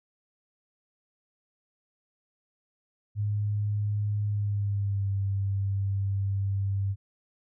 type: tone with pitch glide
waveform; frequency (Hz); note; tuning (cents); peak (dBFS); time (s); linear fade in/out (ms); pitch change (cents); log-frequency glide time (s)
sine; 103.83 to 98.46; G#2 to G2; 0 to +8; -25; 3.15-6.96; 50; -92; 4.26-5.11
effects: none